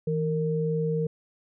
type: tone pair together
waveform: sine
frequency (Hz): 161.22 / 460.5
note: E3 / A#4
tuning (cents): -38 / -21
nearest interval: octave + tritone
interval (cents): 1817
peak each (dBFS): -26 / -27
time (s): 0.07-1.07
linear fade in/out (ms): 5
effects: none